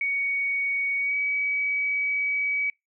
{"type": "tone with pitch glide", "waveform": "sine", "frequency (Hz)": [2238, 2274], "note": ["C#7", "C#7"], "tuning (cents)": [16, 44], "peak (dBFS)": -23, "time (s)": [0.01, 2.7], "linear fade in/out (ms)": 2, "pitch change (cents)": 28, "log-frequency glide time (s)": [0.99, 1.16], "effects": ["noise-tail reverb RT60 0.2 s tail -26 dB re dry"]}